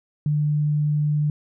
sine tone, 149.1 Hz, D3, 27 cents sharp, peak -18 dBFS, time 0.26-1.3 s, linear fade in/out 2 ms, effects none

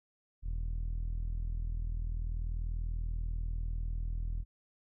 sawtooth tone with low-pass filter, 40.32 Hz, E1, 38 cents flat, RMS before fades -35 dBFS, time 0.42-4.45 s, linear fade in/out 50 ms, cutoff 85 Hz, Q 0.69, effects none

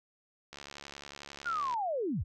click train, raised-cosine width 0.2 ms, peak -27 dBFS, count 87, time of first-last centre 0.53-1.74 s, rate 71.1 Hz
sine linear sweep, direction down, 1458 to 46.5 Hz, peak -30 dBFS, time 1.45-2.24 s, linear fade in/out 20 ms
effects none

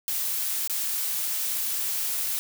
blue noise with dropouts, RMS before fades -28 dBFS, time 0.08-2.39 s, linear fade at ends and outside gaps 0 ms, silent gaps 0.675-0.697 s, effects none

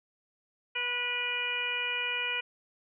harmonic tone with a mistuned harmonic, 487.5 Hz, B4, 23 cents flat, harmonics 1 / 2 / 3 / 4 / 5 / 6, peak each -44 / -42 / -38 / -39 / -32 / -35 dBFS, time 0.75-2.41 s, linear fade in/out 10 ms, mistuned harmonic 2, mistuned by +15 cents, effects none

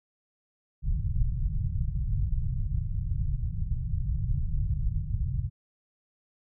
pink low-pass noise, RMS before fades -28 dBFS, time 0.82-5.5 s, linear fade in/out 50 ms, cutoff 150 Hz, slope 48 dB/octave, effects none

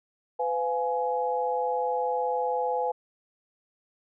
sine chord, F diminished, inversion second, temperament just, 502.9 / 698.5 / 838.1 Hz, Cb5 / F5 / Ab5, +31 / 0 / +16 cents, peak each -28 / -33 / -28 dBFS, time 0.39-2.92 s, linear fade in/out 10 ms, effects none

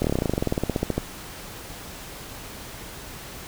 slowing click train, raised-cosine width 2 ms, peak -9 dBFS, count 22, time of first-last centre 0.02-0.98 s, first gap 24 ms, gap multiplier 1.06, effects pink hiss -39 dBFS RMS until 3.47 s

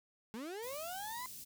35% pulse linear sweep, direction up, 207.7 to 1028 Hz, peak -40 dBFS, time 0.34-1.26 s, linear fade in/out 0 ms
white band-stop noise, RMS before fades -49 dBFS, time 0.62-1.45 s, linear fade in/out 20 ms, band 260 to 4800 Hz, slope 12 dB/octave
effects none

